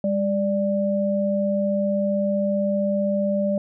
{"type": "tone pair together", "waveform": "sine", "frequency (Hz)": [201.4, 588.7], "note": ["G3", "D5"], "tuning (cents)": [47, 4], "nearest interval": "octave + perfect fifth", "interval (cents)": 1857, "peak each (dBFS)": -22, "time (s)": [0.04, 3.58], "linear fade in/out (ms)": 2, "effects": []}